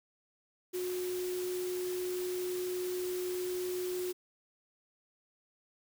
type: tone in noise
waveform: sine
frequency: 362.9 Hz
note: F#4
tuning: 34 cents flat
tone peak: -33 dBFS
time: 0.73-4.13 s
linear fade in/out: 20 ms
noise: white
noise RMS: -45 dBFS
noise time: 0.73-4.13 s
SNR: +9 dB
effects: none